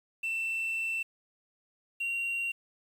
sine tone pair in turn, 2679 / 2754 Hz, E7 / F7, +27 / -25 cents, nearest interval unison, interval 48 cents, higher second, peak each -27 dBFS, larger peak neither, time 0.23-1.03 / 2-2.52 s, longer first, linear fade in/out 10 ms, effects tanh soft clip ceiling -29 dBFS + 9-bit

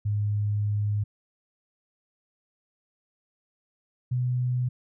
sine tone pair in turn, 103.83 / 124.89 Hz, G#2 / B2, 0 / +20 cents, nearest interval minor third, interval 320 cents, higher second, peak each -23 dBFS, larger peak neither, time 0.05-1.04 / 4.11-4.69 s, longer first, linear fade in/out 10 ms, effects none

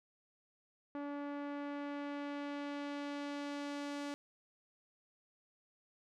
sawtooth tone with low-pass filter sweep, 287.1 Hz, D4, 39 cents flat, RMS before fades -42 dBFS, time 0.95-4.14 s, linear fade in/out 0 ms, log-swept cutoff 1400 to 7200 Hz, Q 0.77, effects none

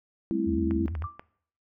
sine chord, A minor seventh, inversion third, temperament just, 198 / 220 / 264 / 330 Hz, G3 / A3 / C4 / E4, +18 / 0 / +16 / +2 cents, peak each -32 / -33 / -32 / -27 dBFS, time 0.31-0.86 s, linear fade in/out 0 ms
sine tone with vibrato, 80.1 Hz, E2, 49 cents flat, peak -30 dBFS, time 0.46-1.07 s, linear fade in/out 20 ms, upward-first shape sine, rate 9 Hz, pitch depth 160 cents each way
clicks, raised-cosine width 0.5 ms, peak -25 dBFS, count 5, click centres 0.71 / 0.881 / 0.952 / 1.022 / 1.195 s
sine tone with exponential decay, 1174.7 Hz, D6, in tune, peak -31 dBFS, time 1.04-1.24 s, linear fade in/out 1 ms, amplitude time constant 43 ms
effects noise-tail reverb RT60 0.6 s tail -20 dB re dry

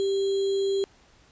sine tone with sample-and-hold, 392 Hz, G4, in tune, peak -22 dBFS, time 0-0.84 s, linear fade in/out 0 ms, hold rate 3675 Hz, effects pink hiss -58 dBFS RMS until 1.31 s + resampled to 16000 Hz

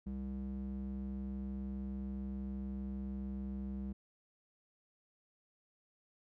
square tone with band-pass filter, 66.2 Hz, C2, 21 cents sharp, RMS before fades -41 dBFS, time 0.06-3.93 s, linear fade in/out 10 ms, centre 160 Hz, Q 4.2, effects none

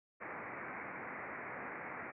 white low-pass noise, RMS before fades -45 dBFS, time 0.2-2.12 s, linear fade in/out 20 ms, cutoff 2300 Hz, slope 96 dB/octave, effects high-pass 150 Hz 12 dB/octave

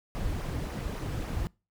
brown noise with flanger, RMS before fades -33 dBFS, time 0.15-1.47 s, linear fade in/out 0 ms, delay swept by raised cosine 0.24 to 5.34 ms, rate 3.6 Hz, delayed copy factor -0.55, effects noise-tail reverb RT60 0.3 s tail -25 dB re dry

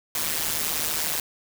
white noise with amplitude modulation, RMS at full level -23 dBFS, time 0.15-1.2 s, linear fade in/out 2 ms, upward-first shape sine, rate 155 Hz, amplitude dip 85%, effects none

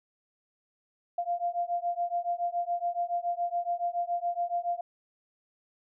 sine beating tone pair, 693 / 700.1 Hz, F5 / F5, -14 / +4 cents, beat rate 7.1 Hz, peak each -31 dBFS, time 1.18-4.81 s, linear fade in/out 5 ms, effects none

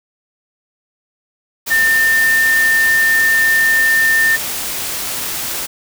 sine tone in noise, 1800 Hz, A6, 39 cents sharp, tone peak -10 dBFS, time 1.7-4.37 s, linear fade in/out 20 ms, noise white, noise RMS -22 dBFS, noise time 1.66-5.67 s, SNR +9 dB, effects none

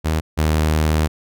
sawtooth tone pair in turn, 78.9 / 77.68 Hz, D#2 / D#2, +25 / -2 cents, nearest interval unison, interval 27 cents, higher first, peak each -13 / -11 dBFS, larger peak second, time 0.04-0.21 / 0.37-1.08 s, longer second, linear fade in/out 20 ms, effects none

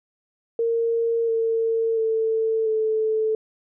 sine tone with pitch steps, 461 / 453.1 / 445.3 / 437.6 Hz, A#4 / A#4 / A4 / A4, -19 / -49 / +21 / -9 cents, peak -19 dBFS, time 0.59-3.35 s, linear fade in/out 2 ms, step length 690 ms, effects none

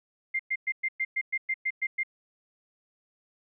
sine tone bursts, 2100 Hz, C7, 6 cents sharp, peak -25 dBFS, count 11, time 0.34-2.034 s, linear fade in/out 10 ms, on 54 ms, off 110 ms, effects none

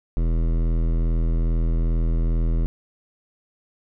sine tone with hard clipping, 41.2 Hz, E1, in tune, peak -20 dBFS, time 0.17-2.66 s, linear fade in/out 0 ms, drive 16 dB, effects none

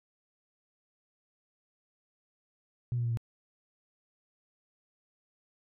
sine tone with pitch steps, 121.6 / 119.51 / 117.46 / 115.44 Hz, B2 / A#2 / A#2 / A#2, -26 / +44 / +14 / -16 cents, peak -27 dBFS, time 2.92-3.172 s, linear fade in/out 0 ms, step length 63 ms, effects tanh soft clip ceiling -23 dBFS

